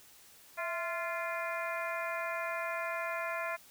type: harmonic tone with a mistuned harmonic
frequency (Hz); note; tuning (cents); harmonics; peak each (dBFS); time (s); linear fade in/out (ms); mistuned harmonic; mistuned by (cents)
346.7; F4; -13; 2 / 3 / 4 / 5 / 6 / 7; -38 / -40 / -41 / -42 / -43 / -43; 0.57-3.57; 20; 2; -78
effects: white hiss -58 dBFS RMS until 3.7 s